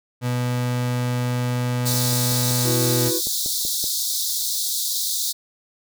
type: tone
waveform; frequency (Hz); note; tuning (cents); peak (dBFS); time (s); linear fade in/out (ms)
35% pulse; 123.47; B2; 0; -19; 0.21-3.12; 50
type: high-pass noise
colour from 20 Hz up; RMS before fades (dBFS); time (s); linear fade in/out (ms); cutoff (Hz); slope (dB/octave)
pink; -24; 1.85-5.33; 20; 3600; 96
type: click train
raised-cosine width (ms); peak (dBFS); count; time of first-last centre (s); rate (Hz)
2; -22; 11; 1.94-3.841; 5.26
type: chord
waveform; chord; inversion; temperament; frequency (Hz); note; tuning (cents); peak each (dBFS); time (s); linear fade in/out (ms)
triangle; E suspended second; none; equal; 329.6 / 370 / 493.9; E4 / F#4 / B4; 0 / 0 / 0; -24 / -26 / -26; 2.63-3.21; 50
effects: none